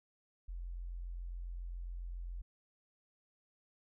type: tone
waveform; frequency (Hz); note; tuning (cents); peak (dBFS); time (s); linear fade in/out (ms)
sine; 43.65; F1; 0; -40; 0.48-2.42; 10
effects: none